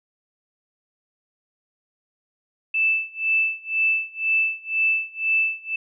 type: tone with tremolo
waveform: sine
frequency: 2639 Hz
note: E7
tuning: 1 cent sharp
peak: -16 dBFS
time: 2.74-5.76 s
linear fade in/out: 5 ms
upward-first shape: sine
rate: 2 Hz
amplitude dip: 95%
effects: none